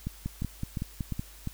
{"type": "two click trains", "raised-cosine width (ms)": 5, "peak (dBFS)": [-19, -19], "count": [5, 6], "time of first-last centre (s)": [[0.07, 1.474], [0.26, 1.195]], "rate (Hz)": [2.85, 5.35], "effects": ["added 50 Hz sine -50 dBFS peak until 1.53 s", "white hiss -52 dBFS RMS until 1.53 s"]}